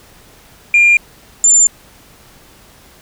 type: tone pair in turn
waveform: sine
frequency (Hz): 2400 / 7192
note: D7 / A8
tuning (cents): +37 / +37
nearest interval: octave + perfect fifth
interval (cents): 1900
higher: second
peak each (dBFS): -4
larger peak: neither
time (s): 0.74-0.97 / 1.44-1.67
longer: neither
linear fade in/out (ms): 2
effects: tanh soft clip ceiling -3 dBFS + pink hiss -44 dBFS RMS until 3.01 s